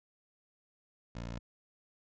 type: tone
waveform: 15% pulse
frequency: 58.27 Hz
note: A#1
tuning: in tune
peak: -33 dBFS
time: 1.15-1.39 s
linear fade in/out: 5 ms
effects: resampled to 16000 Hz